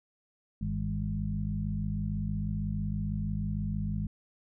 harmonic tone with a mistuned harmonic, 51 Hz, G#1, 31 cents flat, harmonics 1 / 2 / 3 / 4, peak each -35 / -35 / -35 / -35 dBFS, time 0.61-4.07 s, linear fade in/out 5 ms, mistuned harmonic 3, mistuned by +53 cents, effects none

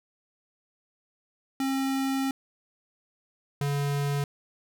square tone pair in turn, 268.9 / 142.44 Hz, C4 / C#3, +47 / +47 cents, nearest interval major seventh, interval 1100 cents, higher first, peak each -26 dBFS, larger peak neither, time 1.6-2.31 / 3.61-4.24 s, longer first, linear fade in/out 2 ms, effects none

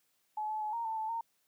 sine tone with pitch steps, 854 / 863 / 852 / 929 / 889 / 875 / 918 Hz, G#5 / A5 / G#5 / A#5 / A5 / A5 / A#5, +48 / -34 / +44 / -6 / +18 / -10 / -27 cents, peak -33 dBFS, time 0.37-1.21 s, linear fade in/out 5 ms, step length 120 ms, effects white hiss -75 dBFS RMS until 1.47 s + high-pass 100 Hz 12 dB/octave

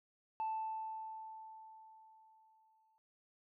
sine tone with exponential decay, 880 Hz, A5, in tune, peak -33 dBFS, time 0.4-2.98 s, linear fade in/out 0 ms, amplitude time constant 560 ms, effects tanh soft clip ceiling -33 dBFS

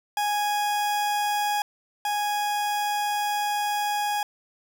40% pulse tone pair in turn, 829 / 829 Hz, G#5 / G#5, -3 / -3 cents, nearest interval unison, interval 0 cents, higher neither, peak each -22 / -23 dBFS, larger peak first, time 0.17-1.62 / 2.05-4.23 s, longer second, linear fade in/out 2 ms, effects none

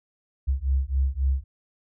sine beating tone pair, 65.41 / 69.11 Hz, C2 / C#2, 0 / -5 cents, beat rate 3.7 Hz, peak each -24 dBFS, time 0.47-1.44 s, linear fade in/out 20 ms, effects none

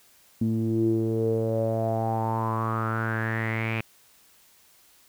sawtooth tone with low-pass filter sweep, 112.1 Hz, A2, 33 cents sharp, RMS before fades -26 dBFS, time 0.41-3.81 s, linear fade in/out 5 ms, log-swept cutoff 250 to 2500 Hz, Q 7.7, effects white hiss -58 dBFS RMS until 5.08 s

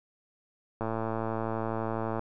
click train, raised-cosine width 1 ms, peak -18 dBFS, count 156, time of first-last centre 0.81-2.194 s, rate 112 Hz, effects none

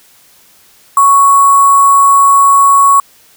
sine tone with sample-and-hold, 1112 Hz, C#6, 5 cents sharp, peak -3 dBFS, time 0.97-3 s, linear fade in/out 2 ms, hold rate 8820 Hz, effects white hiss -45 dBFS RMS until 3.36 s

